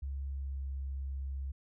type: tone with pitch glide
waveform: sine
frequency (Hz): 68.6 to 67.73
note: C#2 to C#2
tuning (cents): -17 to -40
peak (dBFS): -35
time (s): 0.02-1.52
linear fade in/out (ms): 10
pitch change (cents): -23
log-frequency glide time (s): 0.25-0.65
effects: none